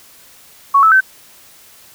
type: tone with pitch steps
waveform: sine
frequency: 1113 / 1308.4 / 1538.1 Hz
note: C#6 / E6 / G6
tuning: +7 / -13 / -33 cents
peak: -6 dBFS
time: 0.74-1.007 s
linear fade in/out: 10 ms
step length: 89 ms
effects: white hiss -44 dBFS RMS until 1.94 s